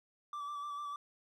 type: tone with vibrato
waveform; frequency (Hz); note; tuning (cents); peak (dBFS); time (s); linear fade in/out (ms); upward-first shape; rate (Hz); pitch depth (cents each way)
triangle; 1163; D6; -17; -37; 0.33-0.96; 2; square; 6.7; 22
effects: none